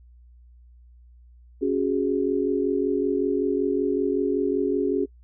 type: chord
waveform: sine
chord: C# suspended fourth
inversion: none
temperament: equal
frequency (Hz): 277.2 / 370 / 415.3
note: C#4 / F#4 / G#4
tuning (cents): 0 / 0 / 0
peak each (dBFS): -25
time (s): 1.61-5.06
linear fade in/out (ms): 20
effects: noise-tail reverb RT60 0.1 s tail -26 dB re dry + added 60 Hz sine -48 dBFS peak until 5.23 s